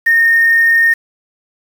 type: tone with quantisation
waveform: sine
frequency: 1837 Hz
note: A#6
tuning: 26 cents flat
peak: -7 dBFS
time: 0.06-0.94 s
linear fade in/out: 10 ms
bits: 5
effects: none